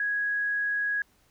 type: tone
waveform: sine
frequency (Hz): 1661.2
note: G#6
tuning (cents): 0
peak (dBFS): -25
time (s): 0-1.02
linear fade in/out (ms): 2
effects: pink hiss -65 dBFS RMS until 1.3 s